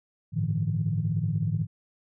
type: tone cluster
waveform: sine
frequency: 98.7 / 109.3 / 151.7 / 168 Hz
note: G2 / A2 / D#3 / E3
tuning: +12 / -11 / -44 / +33 cents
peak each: -34 / -28 / -28 / -30 dBFS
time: 0.32-1.67 s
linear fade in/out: 50 ms
effects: tanh soft clip ceiling -14 dBFS